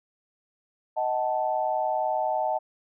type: tone cluster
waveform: sine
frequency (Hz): 627 / 747 / 877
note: D#5 / F#5 / A5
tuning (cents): +13 / +16 / -6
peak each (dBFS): -28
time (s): 0.96-2.59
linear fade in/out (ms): 20
effects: none